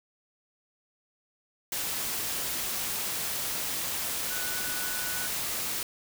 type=tone in noise; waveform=sine; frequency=1480 Hz; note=F#6; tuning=in tune; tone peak=-38 dBFS; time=4.3-5.27 s; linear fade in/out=2 ms; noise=white; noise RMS=-32 dBFS; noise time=1.72-5.83 s; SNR=-9 dB; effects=none